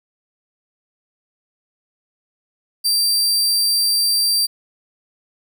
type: tone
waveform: sawtooth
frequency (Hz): 4699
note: D8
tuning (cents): 0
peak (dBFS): -12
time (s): 2.84-4.47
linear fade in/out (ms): 20
effects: none